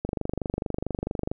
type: click train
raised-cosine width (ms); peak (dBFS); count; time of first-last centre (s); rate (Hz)
2; -14; 32; 0.05-1.315; 24.5
effects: none